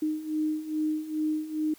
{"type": "beating tone pair", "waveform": "sine", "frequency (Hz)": [307.1, 309.5], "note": ["D#4", "D#4"], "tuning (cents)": [-23, -9], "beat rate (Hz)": 2.4, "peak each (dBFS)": [-32, -28], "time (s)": [0.02, 1.74], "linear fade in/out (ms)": 5, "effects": ["white hiss -56 dBFS RMS until 1.78 s"]}